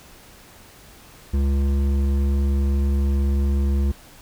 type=tone with hard clipping; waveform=triangle; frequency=69.3 Hz; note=C#2; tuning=in tune; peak=-19 dBFS; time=1.33-3.92 s; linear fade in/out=10 ms; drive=14 dB; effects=pink hiss -47 dBFS RMS until 4.21 s